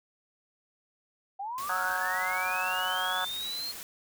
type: linear sweep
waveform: sine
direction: up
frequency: 757 to 4267 Hz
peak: -33 dBFS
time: 1.39-3.72 s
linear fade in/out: 10 ms
type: noise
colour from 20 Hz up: white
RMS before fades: -42 dBFS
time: 1.58-3.83 s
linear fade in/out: 0 ms
type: harmonic tone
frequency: 184.1 Hz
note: F#3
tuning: 8 cents flat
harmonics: 3 / 4 / 5 / 6 / 7 / 8 / 9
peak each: -44 / -36 / -36 / -38 / -36 / -35 / -36 dBFS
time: 1.69-3.25 s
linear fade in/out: 5 ms
effects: none